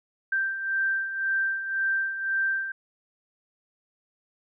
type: beating tone pair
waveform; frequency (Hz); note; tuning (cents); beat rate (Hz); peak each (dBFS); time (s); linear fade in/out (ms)
sine; 1568 / 1569.9; G6 / G6; 0 / +2; 1.9; -32 / -25; 0.32-2.72; 5
effects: none